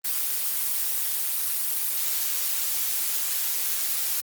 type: noise with amplitude modulation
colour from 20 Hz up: blue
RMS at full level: -24 dBFS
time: 0.04-4.21 s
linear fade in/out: 10 ms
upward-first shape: sine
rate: 142 Hz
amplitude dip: 45%
effects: Opus 32 kbps